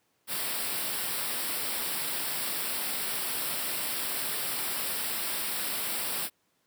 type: band-stop noise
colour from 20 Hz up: white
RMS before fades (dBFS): -32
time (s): 0.27-6.3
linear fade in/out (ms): 50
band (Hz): 5500 to 7700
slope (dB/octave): 96
effects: pink hiss -72 dBFS RMS until 6.66 s + high-pass 150 Hz 12 dB/octave